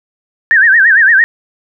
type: tone with vibrato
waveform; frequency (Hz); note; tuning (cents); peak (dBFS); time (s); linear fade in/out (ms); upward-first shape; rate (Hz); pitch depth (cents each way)
sine; 1700; G#6; +40; -4; 0.51-1.24; 0; sine; 8.8; 180
effects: none